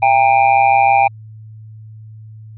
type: tone with amplitude modulation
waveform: square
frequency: 798 Hz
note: G5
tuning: 31 cents sharp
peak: -6 dBFS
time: 0.02-1.08 s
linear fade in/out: 10 ms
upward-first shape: sine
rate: 126 Hz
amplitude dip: 75%
effects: added 109 Hz sine -33 dBFS peak until 2.57 s + resampled to 8000 Hz